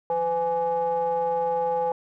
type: ring-modulated tone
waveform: triangle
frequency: 165.5 Hz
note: E3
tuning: 7 cents sharp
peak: -17 dBFS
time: 0.1-1.92 s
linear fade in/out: 2 ms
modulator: 672 Hz
effects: none